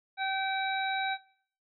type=harmonic tone; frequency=771 Hz; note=G5; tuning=29 cents flat; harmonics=1 / 2 / 3 / 5; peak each=-31 / -34 / -36 / -38 dBFS; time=0.17-1.18 s; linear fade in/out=50 ms; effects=noise-tail reverb RT60 0.5 s tail -18 dB re dry